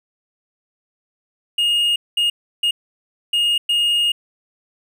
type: tone bursts at uneven times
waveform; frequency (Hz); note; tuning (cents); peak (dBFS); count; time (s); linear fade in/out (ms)
triangle; 2852; F7; +36; -13; 5; 1.58-1.96 / 2.17-2.3 / 2.63-2.71 / 3.33-3.58 / 3.69-4.12; 5
effects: none